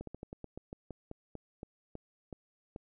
slowing click train, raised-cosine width 2 ms, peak -29 dBFS, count 15, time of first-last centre 0.01-2.761 s, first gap 63 ms, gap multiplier 1.16, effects none

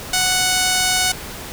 5% pulse tone, 739 Hz, F#5, 2 cents flat, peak -4 dBFS, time 0.13-1.12 s, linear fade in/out 5 ms, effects pink hiss -32 dBFS RMS until 1.52 s

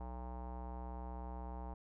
square tone with low-pass filter, 61.9 Hz, B1, 5 cents sharp, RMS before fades -45 dBFS, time 0-1.74 s, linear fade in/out 5 ms, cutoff 880 Hz, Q 5.3, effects none

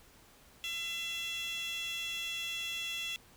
15% pulse tone with high-pass filter, 674 Hz, E5, 38 cents sharp, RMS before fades -38 dBFS, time 0.64-3.16 s, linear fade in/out 0 ms, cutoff 3100 Hz, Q 7.3, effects pink hiss -60 dBFS RMS until 3.36 s

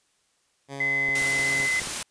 10% pulse tone with pitch glide, 138.59 to 137.47 Hz, C#3 to C#3, 0 to -14 cents, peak -26 dBFS, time 0.68-1.69 s, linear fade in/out 50 ms, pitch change -14 cents, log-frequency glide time 1.02-1.21 s
sine tone, 2037 Hz, C7, 47 cents flat, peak -22 dBFS, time 0.8-1.8 s, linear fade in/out 5 ms
clicks, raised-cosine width 2 ms, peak -26 dBFS, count 6, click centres 1.089 / 1.22 / 1.394 / 1.601 / 1.817 / 1.873 s
white noise, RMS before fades -30 dBFS, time 1.15-2.03 s, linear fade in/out 5 ms
effects white hiss -68 dBFS RMS until 2.1 s + resampled to 22050 Hz

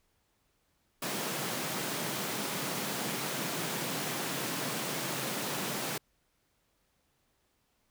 pink high-pass noise, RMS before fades -35 dBFS, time 1.02-5.98 s, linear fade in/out 5 ms, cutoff 130 Hz, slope 48 dB/octave, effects pink hiss -74 dBFS RMS until 7.9 s

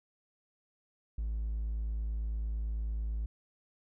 triangle tone, 54.5 Hz, A1, 16 cents flat, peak -29 dBFS, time 1.18-3.26 s, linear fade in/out 5 ms, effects tanh soft clip ceiling -26 dBFS

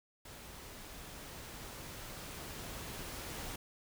pink noise with level ramp, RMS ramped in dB -51 to -43 dBFS, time 0.25-3.56 s, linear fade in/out 5 ms, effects none

